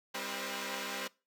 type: tone cluster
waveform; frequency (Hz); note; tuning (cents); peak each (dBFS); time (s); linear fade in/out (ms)
5% pulse; 199.4 / 264.2 / 324 / 485.1 / 525; G3 / C4 / E4 / B4 / C5; +30 / +17 / -30 / -31 / +6; -31 / -31 / -37 / -31 / -33; 0.14-1.08; 10
effects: noise-tail reverb RT60 0.3 s tail -23 dB re dry